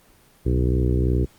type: harmonic tone with a mistuned harmonic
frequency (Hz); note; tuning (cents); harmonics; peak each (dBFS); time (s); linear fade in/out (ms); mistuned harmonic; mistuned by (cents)
62.9; B1; +32; 1 / 2 / 3 / 4 / 5 / 6 / 7 / 8; -20 / -23 / -30 / -31 / -28 / -28 / -33 / -40; 0.45-1.26; 20; 1; +120
effects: pink hiss -55 dBFS RMS until 1.38 s + Opus 24 kbps